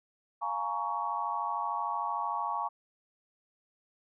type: chord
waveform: sine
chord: Bb minor seventh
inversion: second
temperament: just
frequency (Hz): 699.2 / 839.1 / 932.3 / 1118.8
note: F5 / Ab5 / Bb5 / Db6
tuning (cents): +2 / +18 / 0 / +16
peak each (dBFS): -40 / -36 / -35 / -34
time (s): 0.41-2.69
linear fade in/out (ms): 20
effects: none